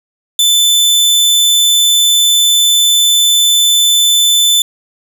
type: tone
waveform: sawtooth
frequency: 3520 Hz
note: A7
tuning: in tune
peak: -4 dBFS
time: 0.39-4.62 s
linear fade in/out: 2 ms
effects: none